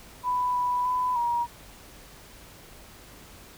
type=tone with pitch steps; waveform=sine; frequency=993 / 987 / 1000 / 950 Hz; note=B5 / B5 / B5 / A#5; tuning=+9 / -1 / +21 / +33 cents; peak=-23 dBFS; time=0.23-1.47 s; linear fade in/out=50 ms; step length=310 ms; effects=added 50 Hz sine -57 dBFS peak until 3.57 s + pink hiss -49 dBFS RMS until 3.57 s